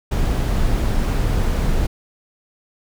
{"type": "noise", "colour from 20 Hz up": "brown", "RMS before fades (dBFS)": -18, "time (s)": [0.11, 1.87], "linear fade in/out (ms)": 10, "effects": []}